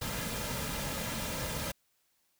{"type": "noise with comb filter", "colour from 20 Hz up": "pink", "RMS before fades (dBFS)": -36, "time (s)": [0.01, 1.72], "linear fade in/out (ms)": 10, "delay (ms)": 2.7, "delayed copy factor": -0.55, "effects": ["white hiss -74 dBFS RMS until 2.39 s"]}